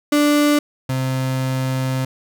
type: tone pair in turn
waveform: 35% pulse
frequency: 293.7 / 130.83 Hz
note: D4 / C3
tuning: 0 / 0 cents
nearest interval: octave + major second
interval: 1400 cents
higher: first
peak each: -11 / -17 dBFS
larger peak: first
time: 0.12-0.59 / 0.89-2.05 s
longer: second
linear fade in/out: 5 ms
effects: none